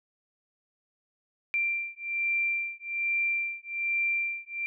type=beating tone pair; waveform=sine; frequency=2362 / 2363.2 Hz; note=D7 / D7; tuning=+9 / +10 cents; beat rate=1.2 Hz; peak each=-30 dBFS; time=1.54-4.66 s; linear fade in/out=0 ms; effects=none